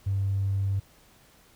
triangle tone with tanh clipping, 98 Hz, G2, in tune, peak -23 dBFS, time 0.06-0.8 s, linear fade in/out 10 ms, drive 1 dB, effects pink hiss -58 dBFS RMS until 1.55 s

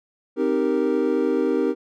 triangle chord, C minor seventh, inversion none, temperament equal, 261.6 / 311.1 / 392 / 466.2 Hz, C4 / Eb4 / G4 / Bb4, 0 / 0 / 0 / 0 cents, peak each -23 / -22 / -22 / -22 dBFS, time 0.36-1.75 s, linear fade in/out 50 ms, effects none

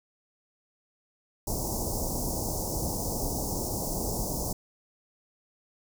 pink band-stop noise, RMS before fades -31 dBFS, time 1.47-4.53 s, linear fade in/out 5 ms, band 920 to 5200 Hz, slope 48 dB/octave, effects none

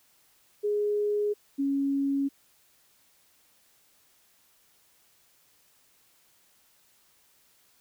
sine tone pair in turn, 415.3 / 277.2 Hz, G#4 / C#4, 0 / 0 cents, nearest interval perfect fifth, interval 700 cents, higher first, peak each -24 dBFS, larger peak neither, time 0.63-1.34 / 1.58-2.29 s, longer neither, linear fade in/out 20 ms, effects white hiss -64 dBFS RMS until 7.8 s

